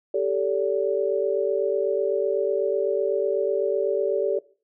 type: chord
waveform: sine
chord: G suspended second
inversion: none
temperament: equal with one note detuned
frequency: 392 / 440 / 573.3 Hz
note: G4 / A4 / D5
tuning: 0 / 0 / -42 cents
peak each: -25 dBFS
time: 0.14-4.39 s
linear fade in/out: 5 ms
effects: noise-tail reverb RT60 0.4 s tail -20 dB re dry